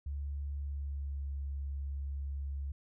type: tone with pitch glide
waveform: sine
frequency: 71 to 69.66 Hz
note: C#2 to C#2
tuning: +42 to +9 cents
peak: -35 dBFS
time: 0.06-2.72 s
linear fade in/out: 5 ms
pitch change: -33 cents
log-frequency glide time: 0.56-1.3 s
effects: none